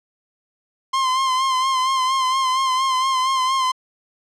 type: tone with vibrato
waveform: 45% pulse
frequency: 1046.5 Hz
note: C6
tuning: in tune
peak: -17 dBFS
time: 0.93-3.72 s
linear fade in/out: 10 ms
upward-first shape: sine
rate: 4.3 Hz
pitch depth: 42 cents each way
effects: low-pass 7000 Hz 12 dB/octave

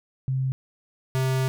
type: tone pair in turn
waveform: sine / square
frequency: 131.9 / 131.22 Hz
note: C3 / C3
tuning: +14 / +5 cents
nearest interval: unison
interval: 9 cents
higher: first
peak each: -22 dBFS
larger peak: neither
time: 0.28-0.52 / 1.15-1.48 s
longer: second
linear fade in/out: 0 ms
effects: none

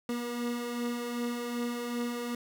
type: beating tone pair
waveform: 30% pulse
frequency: 237.7 / 240.3 Hz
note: A#3 / B3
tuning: +34 / -47 cents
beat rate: 2.6 Hz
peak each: -37 / -30 dBFS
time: 0.09-2.35 s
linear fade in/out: 2 ms
effects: none

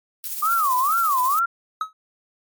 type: noise with tremolo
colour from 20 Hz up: violet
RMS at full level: -27 dBFS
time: 0.24-1.39 s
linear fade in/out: 0 ms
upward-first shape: sine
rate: 15 Hz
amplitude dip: 40%
type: tone with vibrato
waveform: sine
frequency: 1174.7 Hz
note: D6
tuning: in tune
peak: -17 dBFS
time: 0.42-1.46 s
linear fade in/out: 10 ms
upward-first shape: sine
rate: 2.2 Hz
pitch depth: 280 cents each way
type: tone with exponential decay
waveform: triangle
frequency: 1279 Hz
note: D#6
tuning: 47 cents sharp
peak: -16 dBFS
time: 1.81-1.93 s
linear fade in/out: 2 ms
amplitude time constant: 24 ms
effects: MP3 96 kbps

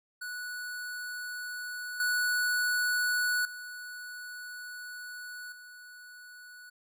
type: tone with level steps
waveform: square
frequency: 1474 Hz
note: F#6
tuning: 7 cents flat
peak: -37 / -27 / -41 / -48 dBFS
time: 0.21-6.7 s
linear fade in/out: 10 ms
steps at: 2 / 3.45 / 5.52 s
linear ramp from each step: 2 ms
effects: none

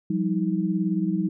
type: tone cluster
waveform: sine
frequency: 176.2 / 194.4 / 317.2 Hz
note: F3 / G3 / D#4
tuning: +16 / -14 / +33 cents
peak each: -26 / -25 / -27 dBFS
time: 0.1-1.29 s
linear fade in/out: 5 ms
effects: none

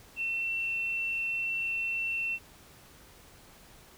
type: tone with frequency modulation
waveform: sine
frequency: 2699 Hz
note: E7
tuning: 40 cents sharp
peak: -29 dBFS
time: 0.16-2.39 s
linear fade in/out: 50 ms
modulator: 26.5 Hz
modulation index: 0.31
effects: pink hiss -55 dBFS RMS until 3.97 s

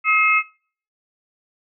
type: tone cluster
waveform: sine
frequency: 1275 / 2129 / 2579 Hz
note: D#6 / C7 / E7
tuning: +42 / +30 / -39 cents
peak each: -18 dBFS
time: 0.04-0.43 s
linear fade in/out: 50 ms
effects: noise-tail reverb RT60 0.5 s tail -24 dB re dry

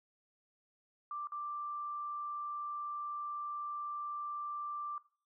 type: tone with dropouts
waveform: sine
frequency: 1178 Hz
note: D6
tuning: 5 cents sharp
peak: -38 dBFS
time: 1.11-4.98 s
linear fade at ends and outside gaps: 2 ms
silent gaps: 1.272-1.32 s
effects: noise-tail reverb RT60 0.4 s tail -18 dB re dry

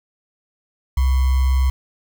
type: tone with sample-and-hold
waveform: sine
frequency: 65.41 Hz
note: C2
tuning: in tune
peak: -13 dBFS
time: 0.97-1.7 s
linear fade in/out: 5 ms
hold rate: 1050 Hz
effects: none

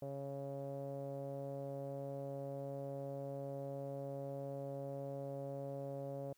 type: tone with low-pass filter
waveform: sawtooth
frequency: 138.59 Hz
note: C#3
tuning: in tune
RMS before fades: -44 dBFS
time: 0.02-6.33 s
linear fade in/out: 2 ms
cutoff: 590 Hz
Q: 6.4
effects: white hiss -75 dBFS RMS until 6.37 s

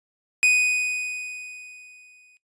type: tone with exponential decay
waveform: 45% pulse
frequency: 2489 Hz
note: D#7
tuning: in tune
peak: -14 dBFS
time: 0.43-2.37 s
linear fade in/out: 0 ms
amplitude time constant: 420 ms
effects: noise-tail reverb RT60 0.1 s tail -17 dB re dry + resampled to 22050 Hz

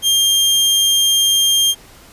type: tone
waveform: sawtooth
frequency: 3199 Hz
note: G7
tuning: 34 cents sharp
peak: -8 dBFS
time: 0.02-1.75 s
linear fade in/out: 50 ms
effects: pink hiss -43 dBFS RMS until 2.12 s + resampled to 32000 Hz

